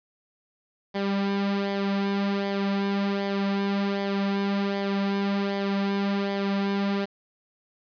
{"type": "tone with flanger", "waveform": "sawtooth", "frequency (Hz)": 198.6, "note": "G3", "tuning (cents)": 23, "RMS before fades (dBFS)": -26, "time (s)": [0.94, 7.06], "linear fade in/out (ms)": 20, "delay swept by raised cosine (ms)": [0.73, 3.53], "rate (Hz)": 1.3, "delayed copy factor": -0.6, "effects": ["resampled to 11025 Hz", "8-bit"]}